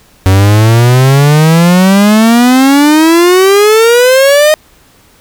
45% pulse exponential sweep, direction up, 93 to 623 Hz, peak -3 dBFS, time 0.26-4.54 s, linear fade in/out 0 ms, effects pink hiss -44 dBFS RMS until 5.2 s

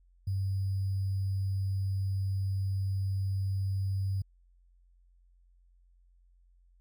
sine tone with sample-and-hold, 96.6 Hz, G2, 25 cents flat, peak -28 dBFS, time 0.27-4.22 s, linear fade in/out 5 ms, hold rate 4900 Hz, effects added 44 Hz sine -60 dBFS peak until 6.8 s

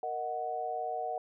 sine chord, D# minor, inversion second, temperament equal, 466.2 / 622.3 / 740 Hz, A#4 / D#5 / F#5, 0 / 0 / 0 cents, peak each -40 / -39 / -34 dBFS, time 0.03-1.18 s, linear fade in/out 2 ms, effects none

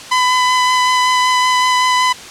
sawtooth tone with vibrato, 1005 Hz, B5, 30 cents sharp, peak -7 dBFS, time 0.11-2.13 s, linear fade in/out 10 ms, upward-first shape sine, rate 5.3 Hz, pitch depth 11 cents each way, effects white hiss -32 dBFS RMS until 2.3 s + low-pass 7000 Hz 12 dB/octave

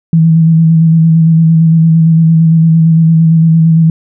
sine tone with vibrato, 162.6 Hz, E3, 23 cents flat, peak -3 dBFS, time 0.13-3.9 s, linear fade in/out 2 ms, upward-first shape square, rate 8.8 Hz, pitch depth 21 cents each way, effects none

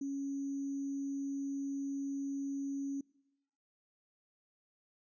sine tone with sample-and-hold, 277.2 Hz, C#4, in tune, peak -35 dBFS, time 0.01-3.01 s, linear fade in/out 5 ms, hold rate 6300 Hz, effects noise-tail reverb RT60 0.9 s tail -24 dB re dry + resampled to 16000 Hz

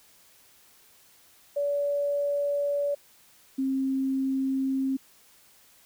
sine tone pair in turn, 573 / 267 Hz, D5 / C4, -43 / +35 cents, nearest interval octave + minor second, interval 1322 cents, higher first, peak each -24 dBFS, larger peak neither, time 1.56-2.95 / 3.58-4.97 s, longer neither, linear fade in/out 10 ms, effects white hiss -58 dBFS RMS until 5.85 s

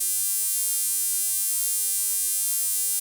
sawtooth tone with high-pass filter, 399.9 Hz, G4, 35 cents sharp, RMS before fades -25 dBFS, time 0-3 s, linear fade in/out 10 ms, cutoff 9500 Hz, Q 1.9, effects none

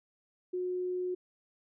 sine tone, 363.2 Hz, F#4, 32 cents flat, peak -31 dBFS, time 0.53-1.15 s, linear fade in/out 10 ms, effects none

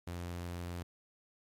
sawtooth tone, 87.31 Hz, F2, in tune, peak -35 dBFS, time 0.07-0.83 s, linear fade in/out 5 ms, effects MP3 64 kbps

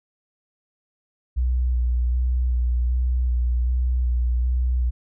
sine tone with vibrato, 61.4 Hz, B1, 9 cents flat, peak -18 dBFS, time 1.36-4.91 s, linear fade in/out 20 ms, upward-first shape square, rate 1.3 Hz, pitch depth 21 cents each way, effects none

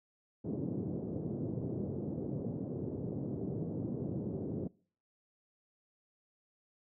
pink band-pass noise, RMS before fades -38 dBFS, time 0.44-4.68 s, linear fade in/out 10 ms, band 110 to 440 Hz, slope 24 dB/octave, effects noise-tail reverb RT60 0.5 s tail -25 dB re dry

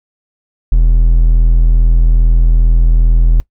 triangle tone, 41.2 Hz, E1, in tune, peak -3 dBFS, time 0.72-3.4 s, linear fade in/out 0 ms, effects noise-tail reverb RT60 0.1 s tail -21 dB re dry

